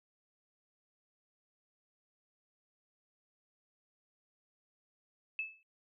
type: tone with exponential decay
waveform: sine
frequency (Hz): 2614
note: E7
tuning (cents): -15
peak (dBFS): -31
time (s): 5.39-5.63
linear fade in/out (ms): 1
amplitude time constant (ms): 51
effects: noise-tail reverb RT60 0.2 s tail -20 dB re dry